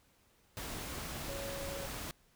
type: tone in noise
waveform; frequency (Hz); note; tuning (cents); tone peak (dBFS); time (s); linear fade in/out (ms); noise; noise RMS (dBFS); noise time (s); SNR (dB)
sine; 554.4; C#5; 0; -42; 1.29-1.86; 0; pink; -42; 0.57-2.11; -3
effects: pink hiss -69 dBFS RMS until 2.35 s